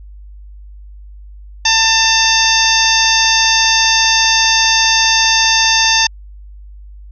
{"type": "harmonic tone with a mistuned harmonic", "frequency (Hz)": 895, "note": "A5", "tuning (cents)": 29, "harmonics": [1, 2, 3, 4, 5, 6, 7], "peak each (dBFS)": [-17, -17, -17, -17, -17, -17, -17], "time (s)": [1.65, 6.07], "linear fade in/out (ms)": 5, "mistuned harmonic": 5, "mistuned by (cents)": 74, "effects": ["added 50 Hz sine -32 dBFS peak until 7.11 s"]}